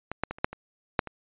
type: clicks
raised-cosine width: 0.5 ms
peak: -17 / -11 / -18 / -29 / -7 / -23 / -6 / -22 dBFS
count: 8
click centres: 0.116 / 0.236 / 0.31 / 0.385 / 0.445 / 0.53 / 0.992 / 1.073 s
effects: resampled to 8000 Hz